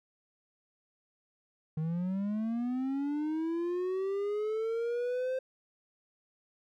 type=linear sweep; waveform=triangle; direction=up; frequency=153.5 to 523.3 Hz; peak=-28 dBFS; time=1.77-5.39 s; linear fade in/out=5 ms; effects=none